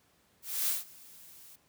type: noise with ADSR envelope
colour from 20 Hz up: blue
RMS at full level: -29 dBFS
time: 0.42-1.56 s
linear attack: 260 ms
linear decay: 160 ms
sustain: -24 dB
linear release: 8 ms
effects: pink hiss -68 dBFS RMS until 1.68 s + high-pass 80 Hz 12 dB/octave